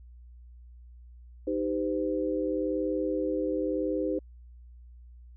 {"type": "chord", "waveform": "sine", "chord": "C minor", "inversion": "first", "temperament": "equal with one note detuned", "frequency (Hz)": [311.1, 392, 511.9], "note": ["Eb4", "G4", "C5"], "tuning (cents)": [0, 0, -38], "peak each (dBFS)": [-30, -32, -31], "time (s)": [1.47, 4.19], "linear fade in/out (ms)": 5, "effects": ["added 60 Hz sine -47 dBFS peak until 5.36 s"]}